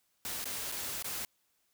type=noise with dropouts; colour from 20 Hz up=white; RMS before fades=-38 dBFS; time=0.25-1.25 s; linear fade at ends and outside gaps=1 ms; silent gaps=0.443-0.455 / 0.717-0.722 / 1.025-1.044 s; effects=white hiss -75 dBFS RMS until 1.73 s